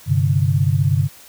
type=chord; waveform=sine; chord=G suspended fourth; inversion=none; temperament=equal; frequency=98 / 130.81 / 146.83 Hz; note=G2 / C3 / D3; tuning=0 / 0 / 0 cents; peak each=-18 dBFS; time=0.06-1.09 s; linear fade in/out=50 ms; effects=white hiss -44 dBFS RMS until 1.28 s